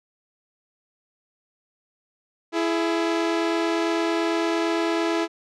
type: tone pair together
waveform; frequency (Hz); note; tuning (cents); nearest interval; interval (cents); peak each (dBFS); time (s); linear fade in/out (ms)
sawtooth; 333 / 421.9; E4 / G#4; +18 / +27; major third; 409; -18 / -24; 2.52-5.28; 50
effects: low-pass 5000 Hz 12 dB/octave